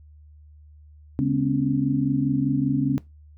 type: tone cluster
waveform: sine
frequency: 139.6 / 207.4 / 253.6 / 278.6 Hz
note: C#3 / G#3 / B3 / C#4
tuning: +13 / -2 / +46 / +9 cents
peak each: -24 / -31 / -25 / -23 dBFS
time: 1.19-2.98 s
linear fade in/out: 0 ms
effects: noise-tail reverb RT60 0.2 s tail -19 dB re dry + added 75 Hz sine -46 dBFS peak until 3.37 s